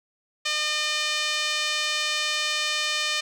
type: tone with band-pass filter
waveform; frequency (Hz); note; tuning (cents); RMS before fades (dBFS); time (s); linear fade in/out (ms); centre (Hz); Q
5% pulse; 606; D#5; -46; -26; 0.45-3.21; 10; 2700; 0.75
effects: none